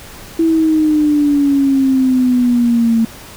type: exponential sweep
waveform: sine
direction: down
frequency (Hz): 329.6 to 224.9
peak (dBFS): -9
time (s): 0.39-3.05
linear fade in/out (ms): 5
effects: pink hiss -35 dBFS RMS until 3.36 s